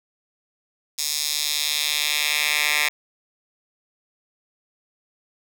10% pulse tone with high-pass filter sweep, 149.2 Hz, D3, 28 cents sharp, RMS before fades -23 dBFS, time 0.98-2.89 s, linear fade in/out 10 ms, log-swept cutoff 5300 to 2000 Hz, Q 1.6, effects none

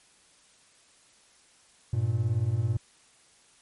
triangle beating tone pair, 100 / 118 Hz, G2 / A#2, +35 / +22 cents, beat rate 18 Hz, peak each -26 / -24 dBFS, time 1.93-2.77 s, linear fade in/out 5 ms, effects white hiss -60 dBFS RMS until 3.61 s + MP3 48 kbps

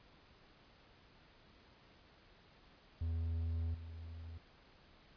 triangle tone with level steps, 82.41 Hz, E2, in tune, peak -33 / -44 dBFS, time 3.01-4.38 s, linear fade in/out 5 ms, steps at 3.74 s, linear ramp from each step 5 ms, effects pink hiss -64 dBFS RMS until 5.16 s + resampled to 11025 Hz

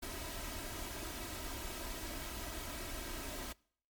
pink noise with comb filter, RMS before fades -43 dBFS, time 0.02-3.53 s, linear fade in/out 10 ms, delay 3.1 ms, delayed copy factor +0.6, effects noise-tail reverb RT60 0.6 s tail -25 dB re dry + MP3 96 kbps

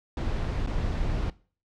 brown noise with dropouts, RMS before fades -28 dBFS, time 0.17-1.3 s, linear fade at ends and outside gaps 2 ms, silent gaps 0.664-0.672 s, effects noise-tail reverb RT60 0.4 s tail -20 dB re dry + low-pass 5000 Hz 12 dB/octave

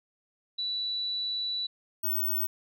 sine tone pair in turn, 3951 / 15804 Hz, B7 / B9, 0 / 0 cents, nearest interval 2 octaves, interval 2400 cents, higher second, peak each -29 / -26 dBFS, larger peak second, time 0.58-1.67 / 2.03-2.47 s, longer first, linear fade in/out 10 ms, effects none

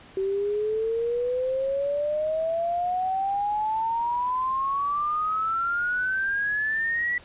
sine exponential sweep, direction up, 381.2 to 1960 Hz, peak -23 dBFS, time 0.17-7.18 s, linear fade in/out 2 ms, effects pink hiss -49 dBFS RMS until 7.24 s + resampled to 8000 Hz

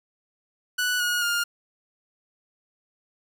sawtooth tone with pitch steps, 1480 / 1445.4 / 1411.5 Hz, F#6 / F#6 / F6, 0 / -41 / +18 cents, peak -19 dBFS, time 0.78-1.44 s, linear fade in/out 10 ms, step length 220 ms, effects none

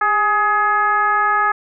sine tone with frequency modulation, 1260 Hz, D#6, 21 cents sharp, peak -13 dBFS, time 0.01-1.52 s, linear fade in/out 5 ms, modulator 428 Hz, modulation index 1.1, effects none

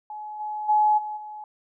sine tone with level steps, 848 Hz, G#5, 36 cents sharp, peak -33 / -28 / -16 / -29 / -35 dBFS, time 0.1-1.44 s, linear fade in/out 2 ms, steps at 0.39 / 0.68 / 0.97 / 1.16 s, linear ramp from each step 20 ms, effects none

